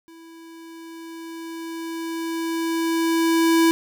square tone with level ramp, 329.6 Hz, E4, in tune, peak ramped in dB -44 to -14 dBFS, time 0.08-3.71 s, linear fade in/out 0 ms, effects none

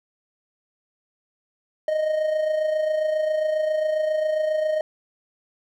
triangle tone with amplitude modulation, 620 Hz, D#5, 6 cents flat, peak -16 dBFS, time 1.88-4.81 s, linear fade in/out 2 ms, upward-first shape sine, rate 27.4 Hz, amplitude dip 50%, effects none

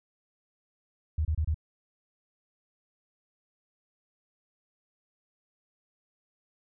sine tone bursts, 77.78 Hz, D#2, in tune, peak -24 dBFS, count 4, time 1.18-1.544 s, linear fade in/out 5 ms, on 70 ms, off 28 ms, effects none

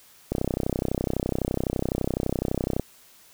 click train, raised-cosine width 2 ms, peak -11 dBFS, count 80, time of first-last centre 0.32-2.796 s, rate 31.9 Hz, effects white hiss -54 dBFS RMS until 3.33 s

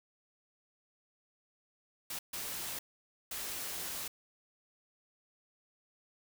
white noise bursts at uneven times, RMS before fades -40 dBFS, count 3, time 2.1-2.19 / 2.33-2.79 / 3.31-4.08 s, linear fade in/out 5 ms, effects none

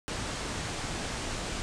pink low-pass noise, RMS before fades -35 dBFS, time 0.08-1.62 s, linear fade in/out 0 ms, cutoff 9000 Hz, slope 48 dB/octave, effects none

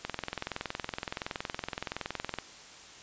click train, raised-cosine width 0.3 ms, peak -17 dBFS, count 51, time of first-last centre 0.05-2.386 s, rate 21.4 Hz, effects white hiss -50 dBFS RMS until 3.02 s + resampled to 16000 Hz

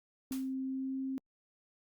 sine tone with pitch glide, 263.8 to 265.9 Hz, C4 to C4, +14 to +28 cents, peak -34 dBFS, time 0.31-1.18 s, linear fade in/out 0 ms, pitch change +14 cents, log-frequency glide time 0.63-0.97 s
white noise with exponential decay, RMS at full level -43 dBFS, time 0.32-0.54 s, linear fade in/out 1 ms, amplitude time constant 47 ms
effects Opus 48 kbps

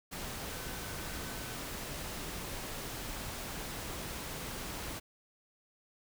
sine tone in noise, 1521 Hz, F#6, 47 cents sharp, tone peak -52 dBFS, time 0.5-1.56 s, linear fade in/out 20 ms, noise pink, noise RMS -41 dBFS, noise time 0.11-5 s, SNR -14 dB, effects none

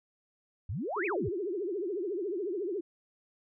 sine exponential two-way sweep, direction up then down, 77.78 to 2637 to 77.78 Hz, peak -32 dBFS, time 0.69-1.29 s, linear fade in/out 5 ms, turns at 1.06 s
sine tone with vibrato, 378.1 Hz, F#4, 38 cents sharp, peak -31 dBFS, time 0.96-2.81 s, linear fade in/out 10 ms, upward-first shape triangle, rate 14 Hz, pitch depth 260 cents each way
effects none

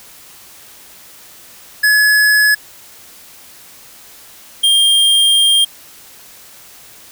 square tone pair in turn, 1698 / 3205 Hz, G#6 / G7, +38 / +38 cents, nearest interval major seventh, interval 1100 cents, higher second, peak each -9 dBFS, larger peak neither, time 1.83-2.55 / 4.63-5.65 s, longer second, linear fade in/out 10 ms, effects white hiss -40 dBFS RMS until 7.11 s

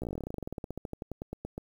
slowing click train, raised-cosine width 2 ms, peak -23 dBFS, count 30, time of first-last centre 0.02-1.579 s, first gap 15 ms, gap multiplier 1.08, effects 9-bit

